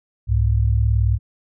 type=tone pair together; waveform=sine; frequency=66.15 / 105 Hz; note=C2 / G#2; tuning=+20 / +19 cents; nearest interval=minor sixth; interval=799 cents; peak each=-17 dBFS; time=0.27-1.19 s; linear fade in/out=50 ms; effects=none